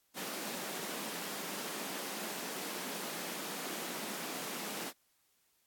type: high-pass noise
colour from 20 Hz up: pink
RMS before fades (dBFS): -41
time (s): 0.14-4.93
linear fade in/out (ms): 50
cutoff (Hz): 180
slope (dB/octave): 48
effects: white hiss -74 dBFS RMS until 5.66 s + AAC 64 kbps